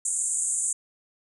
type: band-pass noise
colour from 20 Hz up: white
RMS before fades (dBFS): -27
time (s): 0.05-0.73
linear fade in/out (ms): 5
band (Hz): 6900 to 9400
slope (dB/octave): 96
effects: none